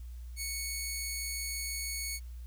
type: tone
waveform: 10% pulse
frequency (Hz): 2217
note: C#7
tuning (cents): 0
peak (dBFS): -26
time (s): 0.36-2.2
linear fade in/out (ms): 50
effects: added 60 Hz sine -41 dBFS peak until 2.46 s + white hiss -65 dBFS RMS until 2.46 s